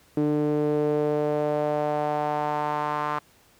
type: tone with band-pass filter sweep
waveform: sawtooth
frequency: 149.2 Hz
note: D3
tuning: 28 cents sharp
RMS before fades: -25 dBFS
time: 0.17-3.19 s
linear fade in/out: 2 ms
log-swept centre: 340 to 1100 Hz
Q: 3.1
effects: pink hiss -58 dBFS RMS until 3.59 s + high-pass 60 Hz 12 dB/octave